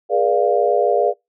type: chord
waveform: sine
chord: G# diminished seventh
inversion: none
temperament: equal with one note detuned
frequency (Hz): 415.3 / 482 / 587.3 / 698.5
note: G#4 / B4 / D5 / F5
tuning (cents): 0 / -42 / 0 / 0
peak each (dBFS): -19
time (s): 0.09-1.14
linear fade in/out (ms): 50
effects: noise-tail reverb RT60 0.2 s tail -26 dB re dry